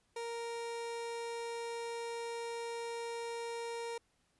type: tone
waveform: 30% pulse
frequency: 466.2 Hz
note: A#4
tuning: in tune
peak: -36 dBFS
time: 0.16-3.98 s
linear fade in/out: 5 ms
effects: pink hiss -75 dBFS RMS until 4.39 s + resampled to 24000 Hz